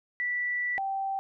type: tone pair in turn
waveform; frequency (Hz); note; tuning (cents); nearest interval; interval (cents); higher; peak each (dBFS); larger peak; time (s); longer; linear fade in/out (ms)
sine; 1963 / 779; B6 / G5; -11 / -11; octave + major third; 1600; first; -27 / -28; first; 0.2-0.78 / 0.78-1.19; first; 0
effects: none